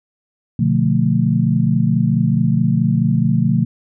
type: chord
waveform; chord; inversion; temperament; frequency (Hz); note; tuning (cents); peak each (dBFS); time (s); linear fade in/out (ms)
sine; B half-diminished seventh; none; just; 123.47 / 148.16 / 177.8 / 222.2; B2 / D3 / F3 / A3; 0 / +16 / +31 / +17; -18; 0.59-3.65; 5
effects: none